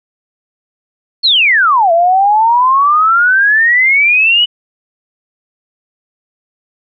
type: exponential two-way sweep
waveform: sine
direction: down then up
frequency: 4435 to 659.3 to 2985 Hz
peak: -6 dBFS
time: 1.23-4.46 s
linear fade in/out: 20 ms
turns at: 1.92 s
effects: none